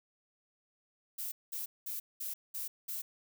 violet noise bursts, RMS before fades -39 dBFS, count 6, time 1.18-3.02 s, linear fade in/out 10 ms, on 140 ms, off 200 ms, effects none

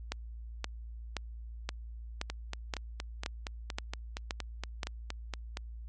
two click trains, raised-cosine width 0.2 ms, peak -16 / -19 dBFS, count 10 / 15, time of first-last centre 0.12-4.832 / 2.3-5.571 s, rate 1.91 / 4.28 Hz, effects added 57 Hz sine -41 dBFS peak until 5.88 s + MP3 48 kbps

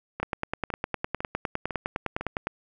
two click trains, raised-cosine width 0.5 ms, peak -12 / -17 dBFS, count 23 / 5, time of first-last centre 0.23-2.47 / 0.2-2.21 s, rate 9.82 / 1.99 Hz, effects none

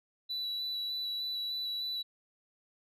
sine tone with vibrato, 3951 Hz, B7, in tune, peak -31 dBFS, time 0.29-2.03 s, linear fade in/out 20 ms, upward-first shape square, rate 3.3 Hz, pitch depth 10 cents each way, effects tanh soft clip ceiling -32 dBFS

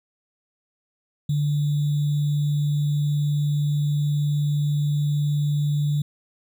sine tone with sample-and-hold, 146.83 Hz, D3, in tune, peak -19 dBFS, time 1.29-6.02 s, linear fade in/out 5 ms, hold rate 3675 Hz, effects none

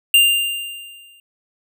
square tone with exponential decay, 2794 Hz, F7, in tune, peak -8 dBFS, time 0.14-1.2 s, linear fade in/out 2 ms, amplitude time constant 230 ms, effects none

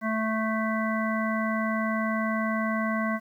harmonic tone, 220 Hz, A3, in tune, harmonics 1 / 3 / 5 / 7 / 9, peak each -27 / -32 / -32 / -35 / -34 dBFS, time 0.01-3.2 s, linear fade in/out 50 ms, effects 10-bit

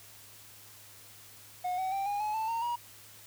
triangle tone with pitch steps, 725 / 754 / 784.3 / 815.7 / 848.3 / 882.3 / 917.7 / 954.4 Hz, F#5 / F#5 / G5 / G#5 / G#5 / A5 / A#5 / A#5, -35 / +32 / +1 / -31 / +36 / +5 / -27 / +41 cents, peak -28 dBFS, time 1.64-2.76 s, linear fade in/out 10 ms, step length 140 ms, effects added 104 Hz sine -62 dBFS peak until 3.26 s + white hiss -53 dBFS RMS until 3.26 s

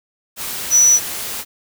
sine tone in noise, 5920 Hz, F#8, in tune, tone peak -8 dBFS, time 0.7-1 s, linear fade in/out 50 ms, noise white, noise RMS -26 dBFS, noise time 0.36-1.45 s, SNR +15 dB, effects none

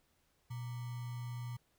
sine tone with sample-and-hold, 121.3 Hz, B2, 31 cents flat, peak -39 dBFS, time 0.5-1.57 s, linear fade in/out 10 ms, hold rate 1050 Hz, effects pink hiss -75 dBFS RMS until 1.78 s

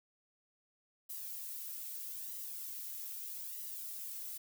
violet noise with flanger, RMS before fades -44 dBFS, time 1.09-4.38 s, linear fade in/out 10 ms, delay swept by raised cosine 1 to 2.4 ms, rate 0.79 Hz, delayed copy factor +0.6, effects none

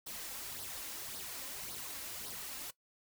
white noise with flanger, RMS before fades -44 dBFS, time 0.06-2.71 s, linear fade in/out 10 ms, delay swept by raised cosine 0.2 to 3.8 ms, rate 1.8 Hz, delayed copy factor +0.6, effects noise-tail reverb RT60 0.1 s tail -19 dB re dry

